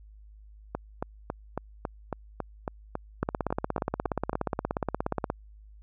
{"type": "two click trains", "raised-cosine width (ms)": 1, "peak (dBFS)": [-16, -13], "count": [14, 36], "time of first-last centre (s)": [[0.75, 4.331], [3.23, 5.301]], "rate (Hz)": [3.63, 16.9], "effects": ["added 52 Hz sine -48 dBFS peak until 5.82 s"]}